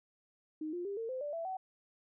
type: tone with pitch steps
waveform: sine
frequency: 310.2 / 352.2 / 400 / 454.2 / 515.7 / 585.6 / 664.9 / 755 Hz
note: D#4 / F4 / G4 / A#4 / C5 / D5 / E5 / F#5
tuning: -5 / +15 / +35 / -45 / -25 / -5 / +15 / +35 cents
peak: -36 dBFS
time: 0.61-1.57 s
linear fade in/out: 5 ms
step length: 120 ms
effects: none